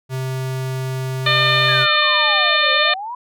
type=tone; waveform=square; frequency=130.81 Hz; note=C3; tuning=in tune; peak=-22 dBFS; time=0.09-1.87 s; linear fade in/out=50 ms
type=harmonic tone; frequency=602 Hz; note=D5; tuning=43 cents sharp; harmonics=1 / 2 / 3 / 4 / 5 / 6 / 7; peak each=-24 / -20 / -19 / -21 / -24 / -19 / -24 dBFS; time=1.26-2.94 s; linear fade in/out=5 ms
type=exponential two-way sweep; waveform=sine; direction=down then up; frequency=1711 to 523.3 to 1010 Hz; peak=-25 dBFS; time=1.68-3.15 s; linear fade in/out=5 ms; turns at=2.72 s
effects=none